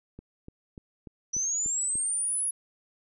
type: click train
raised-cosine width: 3 ms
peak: -30 dBFS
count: 7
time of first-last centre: 0.19-1.955 s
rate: 3.4 Hz
type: linear sweep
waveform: sine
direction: up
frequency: 5880 to 10548 Hz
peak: -26 dBFS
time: 1.33-2.51 s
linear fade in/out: 10 ms
effects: none